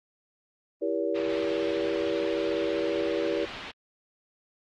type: chord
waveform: sine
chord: E diminished seventh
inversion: none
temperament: just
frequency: 329.6 / 395.6 / 474.7 / 569.6 Hz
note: E4 / G4 / Bb4 / Db5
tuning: 0 / +16 / +31 / +47 cents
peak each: -31 dBFS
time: 0.81-3.46 s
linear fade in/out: 20 ms
type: low-pass noise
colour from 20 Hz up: white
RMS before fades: -40 dBFS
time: 1.14-3.72 s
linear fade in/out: 20 ms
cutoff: 3500 Hz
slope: 24 dB/octave
effects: Opus 24 kbps